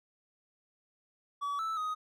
triangle tone with pitch steps, 1141 / 1316 / 1252 Hz, C#6 / E6 / D#6, +50 / -3 / +10 cents, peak -30 dBFS, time 1.41-1.95 s, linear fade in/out 20 ms, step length 180 ms, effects none

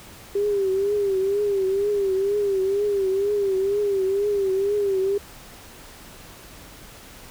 sine tone with vibrato, 396.4 Hz, G4, 19 cents sharp, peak -19 dBFS, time 0.35-5.18 s, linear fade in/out 5 ms, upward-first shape triangle, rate 2.1 Hz, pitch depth 93 cents each way, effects pink hiss -44 dBFS RMS until 7.3 s

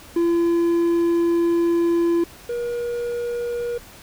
triangle tone pair in turn, 340 / 477.8 Hz, F4 / A#4, -46 / +43 cents, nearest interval tritone, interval 589 cents, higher second, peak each -14 / -21 dBFS, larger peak first, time 0.16-2.24 / 2.49-3.78 s, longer first, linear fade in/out 5 ms, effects pink hiss -44 dBFS RMS until 4.02 s

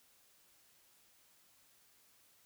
silence, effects white hiss -68 dBFS RMS until 2.45 s

